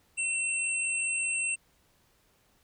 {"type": "tone pair together", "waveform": "sine", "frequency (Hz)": [2703, 8142], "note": ["E7", "C9"], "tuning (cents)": [43, -48], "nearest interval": "octave + perfect fifth", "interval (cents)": 1909, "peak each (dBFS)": [-29, -32], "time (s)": [0.17, 1.56], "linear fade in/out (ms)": 20, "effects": ["pink hiss -67 dBFS RMS until 2.63 s"]}